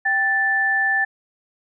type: tone pair together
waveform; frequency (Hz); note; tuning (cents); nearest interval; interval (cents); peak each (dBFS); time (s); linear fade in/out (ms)
sine; 784 / 1760; G5 / A6; 0 / 0; octave + major second; 1400; -25 / -17; 0.05-1.05; 10
effects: none